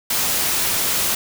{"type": "noise", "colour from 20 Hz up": "white", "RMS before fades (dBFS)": -20, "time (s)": [0.1, 1.15], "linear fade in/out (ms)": 5, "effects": []}